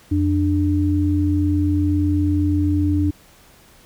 sine tone pair together, 88.09 / 296.3 Hz, F2 / D4, +15 / +15 cents, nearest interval octave + major sixth, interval 2100 cents, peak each -18 dBFS, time 0.11-3.11 s, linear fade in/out 10 ms, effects pink hiss -50 dBFS RMS until 3.85 s

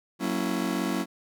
40% pulse chord, F# dominant seventh, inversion none, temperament just, 185 / 231.2 / 277.5 / 333 Hz, F#3 / A#3 / C#4 / E4, 0 / -14 / +2 / +18 cents, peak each -31 dBFS, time 0.19-1.06 s, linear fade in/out 50 ms, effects none

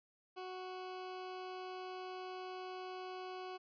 20% pulse tone, 370 Hz, F#4, in tune, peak -39 dBFS, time 0.36-3.58 s, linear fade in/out 20 ms, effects resampled to 11025 Hz

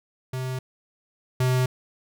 square tone pair in turn, 129.2 / 127.79 Hz, C3 / C3, -21 / -40 cents, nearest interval unison, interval 19 cents, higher first, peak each -28 / -20 dBFS, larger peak second, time 0.33-0.59 / 1.4-1.66 s, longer neither, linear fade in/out 5 ms, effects none

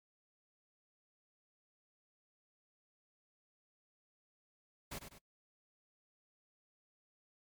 pink noise with echo, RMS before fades -44 dBFS, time 4.91-4.99 s, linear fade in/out 10 ms, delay 99 ms, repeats 2, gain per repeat -7 dB, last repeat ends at 5.188 s, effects noise-tail reverb RT60 0.1 s tail -22 dB re dry + MP3 96 kbps

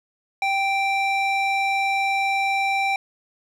square tone with band-pass filter, 784 Hz, G5, in tune, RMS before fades -22 dBFS, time 0.42-2.96 s, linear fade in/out 2 ms, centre 1800 Hz, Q 2, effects none

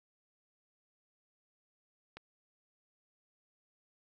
click, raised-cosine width 0.3 ms, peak -30 dBFS, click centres 2.17 s, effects none

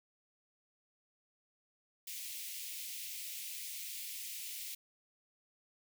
white high-pass noise, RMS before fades -44 dBFS, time 2.07-4.75 s, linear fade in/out 5 ms, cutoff 2100 Hz, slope 48 dB/octave, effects none

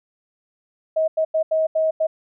sine tone bursts at uneven times, 635 Hz, D#5, 35 cents sharp, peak -16 dBFS, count 6, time 0.96-1.08 / 1.17-1.25 / 1.34-1.43 / 1.51-1.67 / 1.75-1.91 / 2-2.07 s, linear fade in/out 10 ms, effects none

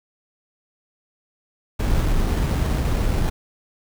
brown noise with sample-and-hold, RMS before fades -20 dBFS, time 1.79-3.3 s, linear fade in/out 10 ms, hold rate 4900 Hz, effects none

